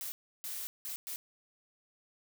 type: noise bursts at uneven times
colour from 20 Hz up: blue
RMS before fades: -40 dBFS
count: 4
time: 0.01-0.12 / 0.44-0.67 / 0.85-0.96 / 1.07-1.16 s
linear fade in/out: 0 ms
effects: none